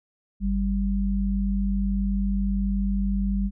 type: tone pair together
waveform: sine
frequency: 49.23 / 196.9 Hz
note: G1 / G3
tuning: +8 / +8 cents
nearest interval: 2 octaves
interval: 2400 cents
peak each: -24 dBFS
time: 0.4-3.51 s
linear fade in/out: 50 ms
effects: none